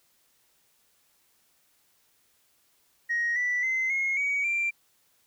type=tone with pitch steps; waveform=sine; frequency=1881 / 1968.8 / 2061 / 2157 / 2258 / 2363 Hz; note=A#6 / B6 / C7 / C#7 / C#7 / D7; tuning=+15 / -6 / -27 / -48 / +31 / +10 cents; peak=-23 dBFS; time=3.09-4.71 s; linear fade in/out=20 ms; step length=270 ms; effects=tanh soft clip ceiling -21 dBFS + white hiss -67 dBFS RMS until 5.26 s